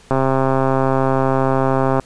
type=click train; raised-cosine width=1 ms; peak=-3 dBFS; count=252; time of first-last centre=0.11-1.997 s; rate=133 Hz; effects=pink hiss -47 dBFS RMS until 2.05 s + resampled to 22050 Hz